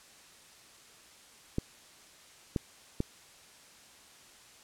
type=clicks; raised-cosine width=3 ms; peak=-16 dBFS; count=3; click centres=1.584 / 2.562 / 3.004 s; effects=white hiss -56 dBFS RMS until 4.63 s + low-pass 9000 Hz 12 dB/octave